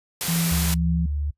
white noise, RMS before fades -26 dBFS, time 0.21-0.74 s, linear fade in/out 0 ms
sine tone with tremolo, 167.8 Hz, E3, 31 cents sharp, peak -20 dBFS, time 0.28-1.06 s, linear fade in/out 5 ms, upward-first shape triangle, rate 2 Hz, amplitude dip 35%
sine tone with pitch glide, 73.42 to 72.95 Hz, D2 to D2, 0 to -11 cents, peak -23 dBFS, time 0.51-1.31 s, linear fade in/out 10 ms, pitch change -11 cents, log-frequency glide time 0.7-0.98 s
effects noise-tail reverb RT60 0.1 s tail -20 dB re dry + resampled to 32000 Hz

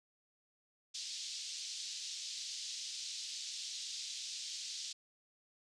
pink band-pass noise, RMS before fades -44 dBFS, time 0.94-4.93 s, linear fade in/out 10 ms, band 3700 to 6500 Hz, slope 24 dB/octave, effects resampled to 22050 Hz

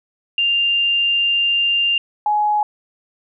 sine tone pair in turn, 2794 / 839.6 Hz, F7 / G#5, 0 / +19 cents, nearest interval octave + major sixth, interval 2081 cents, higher first, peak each -14 dBFS, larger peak neither, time 0.38-1.98 / 2.26-2.63 s, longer first, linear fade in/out 2 ms, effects none

